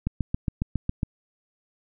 click train, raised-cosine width 5 ms, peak -12 dBFS, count 8, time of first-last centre 0.07-1.032 s, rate 7.28 Hz, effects none

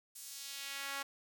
sawtooth tone with high-pass filter sweep, 277.2 Hz, C#4, in tune, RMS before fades -44 dBFS, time 0.15-1.03 s, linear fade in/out 10 ms, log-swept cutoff 8700 to 1100 Hz, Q 1, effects none

